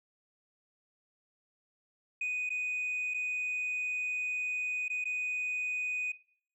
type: tone with dropouts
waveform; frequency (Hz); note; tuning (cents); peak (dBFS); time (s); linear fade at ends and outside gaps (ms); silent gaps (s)
sine; 2489; D#7; 0; -29; 2.21-6.12; 5; 2.493-2.502 / 3.139-3.143 / 4.882-4.899 / 5.042-5.053
effects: noise-tail reverb RT60 0.5 s tail -18 dB re dry + tanh soft clip ceiling -29 dBFS